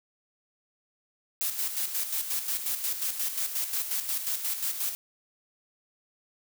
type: noise with tremolo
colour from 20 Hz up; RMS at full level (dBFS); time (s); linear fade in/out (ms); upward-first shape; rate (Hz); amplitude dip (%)
blue; -29; 1.41-4.95; 0; square; 5.6; 55
effects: none